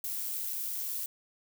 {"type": "noise with amplitude modulation", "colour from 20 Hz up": "violet", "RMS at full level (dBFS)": -34, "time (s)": [0.04, 1.06], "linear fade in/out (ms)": 2, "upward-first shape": "sine", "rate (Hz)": 104, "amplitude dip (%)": 30, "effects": []}